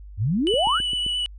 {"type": "exponential sweep", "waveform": "sine", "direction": "up", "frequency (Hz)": [86.5, 1683], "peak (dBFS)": -19, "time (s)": [0.17, 0.81], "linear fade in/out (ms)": 50}
{"type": "tone with vibrato", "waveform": "triangle", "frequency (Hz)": 2962, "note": "F#7", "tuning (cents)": 1, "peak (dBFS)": -21, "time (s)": [0.47, 1.26], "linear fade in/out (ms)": 0, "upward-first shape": "sine", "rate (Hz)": 8.9, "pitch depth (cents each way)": 15}
{"type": "click train", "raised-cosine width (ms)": 3, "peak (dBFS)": -23, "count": 5, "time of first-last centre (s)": [0.54, 1.064], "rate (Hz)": 7.63}
{"effects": ["added 50 Hz sine -38 dBFS peak until 1.38 s", "resampled to 22050 Hz"]}